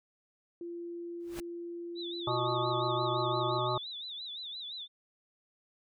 sine tone, 343.4 Hz, F4, 29 cents flat, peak -38 dBFS, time 0.61-3.59 s, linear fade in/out 2 ms
pink noise with exponential growth, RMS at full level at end -40 dBFS, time 1.2-1.4 s, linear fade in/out 1 ms, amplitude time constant 43 ms
sine tone with vibrato, 3713 Hz, A#7, 8 cents flat, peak -39 dBFS, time 1.95-4.88 s, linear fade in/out 50 ms, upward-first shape sine, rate 5.8 Hz, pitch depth 140 cents each way
harmonic tone, 123.47 Hz, B2, in tune, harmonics 1 / 3 / 5 / 7 / 9 / 10, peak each -36 / -36 / -36 / -36 / -36 / -36 dBFS, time 2.27-3.78 s, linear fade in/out 5 ms
effects none

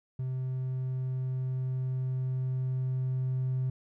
triangle tone with level ramp, 129.4 Hz, C3, 19 cents flat, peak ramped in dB -28 to -24 dBFS, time 0.19-3.7 s, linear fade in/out 5 ms, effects tanh soft clip ceiling -23 dBFS

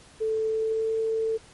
sine tone with pitch glide, 440 to 445.4 Hz, A4 to A4, 0 to +21 cents, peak -23 dBFS, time 0.2-1.38 s, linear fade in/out 20 ms, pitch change +21 cents, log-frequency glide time 0.48-0.95 s, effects pink hiss -52 dBFS RMS until 1.53 s + MP3 48 kbps

